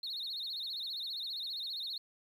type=tone with vibrato; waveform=sine; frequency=3980 Hz; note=B7; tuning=13 cents sharp; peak=-35 dBFS; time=0.03-1.98 s; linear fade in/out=5 ms; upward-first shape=sine; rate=15 Hz; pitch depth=170 cents each way; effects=tanh soft clip ceiling -35 dBFS + 11-bit